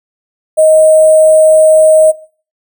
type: tone with sample-and-hold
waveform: sine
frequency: 628 Hz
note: D#5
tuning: 16 cents sharp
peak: -3 dBFS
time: 0.57-2.12 s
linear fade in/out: 20 ms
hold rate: 8820 Hz
effects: noise-tail reverb RT60 0.4 s tail -17 dB re dry